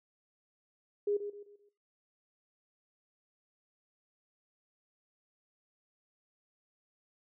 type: tone with echo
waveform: sine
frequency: 410.3 Hz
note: G#4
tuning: 21 cents flat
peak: -28 dBFS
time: 1.07-1.17 s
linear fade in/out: 5 ms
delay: 130 ms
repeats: 4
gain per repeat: -9 dB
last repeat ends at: 1.69 s
effects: noise-tail reverb RT60 0.3 s tail -17 dB re dry